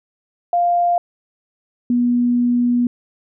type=tone pair in turn; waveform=sine; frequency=698.5 / 242.7 Hz; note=F5 / B3; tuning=0 / -30 cents; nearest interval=octave + tritone; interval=1830 cents; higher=first; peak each=-13 dBFS; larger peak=neither; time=0.53-0.98 / 1.9-2.87 s; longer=second; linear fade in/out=2 ms; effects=none